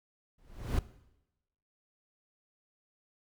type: noise with exponential growth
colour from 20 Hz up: brown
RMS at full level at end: -26 dBFS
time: 0.38-0.79 s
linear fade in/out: 5 ms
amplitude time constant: 89 ms
effects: noise-tail reverb RT60 0.9 s tail -17 dB re dry